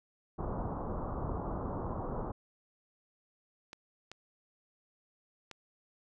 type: low-pass noise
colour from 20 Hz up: pink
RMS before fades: -37 dBFS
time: 0.38-2.32 s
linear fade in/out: 10 ms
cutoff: 1200 Hz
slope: 48 dB/octave
type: clicks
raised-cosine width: 0.2 ms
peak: -28 dBFS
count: 3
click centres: 3.731 / 4.116 / 5.513 s
effects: none